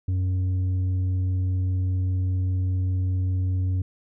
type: tone with tanh clipping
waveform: triangle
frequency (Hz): 92.5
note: F#2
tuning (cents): 0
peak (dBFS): -22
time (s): 0.08-3.82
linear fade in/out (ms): 5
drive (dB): 9
effects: none